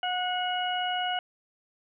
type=harmonic tone with a mistuned harmonic; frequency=727 Hz; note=F#5; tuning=31 cents flat; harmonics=1 / 2 / 3 / 4; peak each=-29 / -34 / -41 / -32 dBFS; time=0.03-1.19 s; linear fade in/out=2 ms; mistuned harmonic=2; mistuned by=+15 cents; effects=none